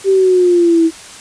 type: exponential sweep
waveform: sine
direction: down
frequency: 392 to 323 Hz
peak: -7 dBFS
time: 0.04-0.91 s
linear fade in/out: 50 ms
effects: white hiss -34 dBFS RMS until 1.2 s + resampled to 22050 Hz